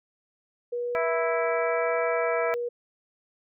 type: tone with vibrato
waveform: sine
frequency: 481.5 Hz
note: B4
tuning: 44 cents flat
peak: -27 dBFS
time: 0.72-2.69 s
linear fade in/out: 10 ms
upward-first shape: triangle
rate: 1 Hz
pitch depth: 14 cents each way
type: harmonic tone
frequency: 329.6 Hz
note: E4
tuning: in tune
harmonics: 2 / 3 / 4 / 5 / 6 / 7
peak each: -27 / -34 / -32 / -36 / -38 / -35 dBFS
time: 0.95-2.54 s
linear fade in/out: 0 ms
effects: none